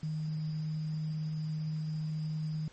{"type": "tone with sample-and-hold", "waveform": "sine", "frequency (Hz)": 155.56, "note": "D#3", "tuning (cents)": 0, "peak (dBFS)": -32, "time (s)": [0.03, 2.68], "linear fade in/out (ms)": 2, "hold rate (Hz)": 4900, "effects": ["pink hiss -59 dBFS RMS until 2.72 s", "MP3 32 kbps"]}